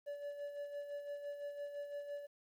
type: tone with tremolo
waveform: triangle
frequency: 576 Hz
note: D5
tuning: 34 cents flat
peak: -38 dBFS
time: 0.06-2.27 s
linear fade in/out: 20 ms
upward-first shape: sine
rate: 5.9 Hz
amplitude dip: 55%
effects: 12-bit